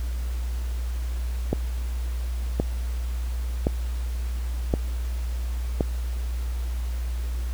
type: click train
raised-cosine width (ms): 2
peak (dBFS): -8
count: 5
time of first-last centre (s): 1.53-5.808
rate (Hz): 0.935
effects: added 60 Hz sine -25 dBFS peak until 7.53 s + pink hiss -45 dBFS RMS until 7.53 s